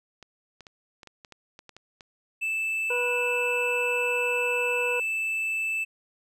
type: clicks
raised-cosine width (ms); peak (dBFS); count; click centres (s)
0.2; -28; 11; 0.227 / 0.607 / 0.668 / 1.032 / 1.073 / 1.248 / 1.323 / 1.591 / 1.693 / 1.766 / 2.008
type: tone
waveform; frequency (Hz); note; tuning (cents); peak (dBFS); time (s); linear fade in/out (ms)
triangle; 2637; E7; 0; -24; 2.41-5.85; 20
type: harmonic tone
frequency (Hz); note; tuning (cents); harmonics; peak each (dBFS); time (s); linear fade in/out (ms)
488.7; B4; -18; 1 / 2 / 3 / 5 / 6; -28 / -34 / -37 / -41 / -46; 2.9-5; 5
effects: none